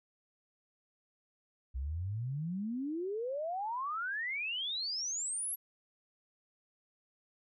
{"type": "exponential sweep", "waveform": "sine", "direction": "up", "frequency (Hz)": [61.2, 11690], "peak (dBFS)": -34, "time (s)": [1.74, 5.56], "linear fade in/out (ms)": 20, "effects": []}